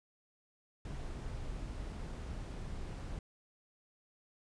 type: noise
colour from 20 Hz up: brown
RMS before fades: -42 dBFS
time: 0.85-3.19 s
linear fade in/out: 2 ms
effects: resampled to 22050 Hz